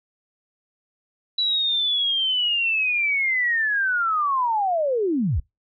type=linear sweep; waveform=sine; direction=down; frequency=3952 to 50 Hz; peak=-19 dBFS; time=1.38-5.4 s; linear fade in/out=5 ms; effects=noise-tail reverb RT60 0.2 s tail -25 dB re dry